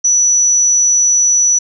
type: tone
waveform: sine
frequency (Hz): 5920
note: F#8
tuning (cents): 0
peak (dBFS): -8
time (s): 0.04-1.59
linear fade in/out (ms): 10
effects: none